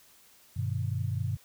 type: chord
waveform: sine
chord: G augmented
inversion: none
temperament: just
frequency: 98 / 122.5 / 153.12 Hz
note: G2 / B2 / D#3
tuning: 0 / -14 / -27 cents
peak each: -31 / -32 / -37 dBFS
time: 0.56-1.37 s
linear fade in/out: 10 ms
effects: white hiss -59 dBFS RMS until 1.44 s